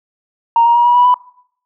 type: tone with pitch steps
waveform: sine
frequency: 930 / 941.9 / 953.9 / 966.1 / 978.5 / 991 Hz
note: A#5 / A#5 / A#5 / B5 / B5 / B5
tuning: -4 / +18 / +40 / -38 / -16 / +6 cents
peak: -6 dBFS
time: 0.56-1.142 s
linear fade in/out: 2 ms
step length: 97 ms
effects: noise-tail reverb RT60 0.6 s tail -21 dB re dry + tanh soft clip ceiling -2 dBFS